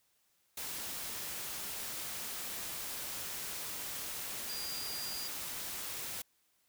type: tone in noise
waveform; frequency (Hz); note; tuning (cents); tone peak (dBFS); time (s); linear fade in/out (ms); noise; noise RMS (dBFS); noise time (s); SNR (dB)
sine; 4802; D8; +38; -41; 4.49-5.28; 5; white; -41; 0.57-6.22; -3
effects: white hiss -74 dBFS RMS until 6.68 s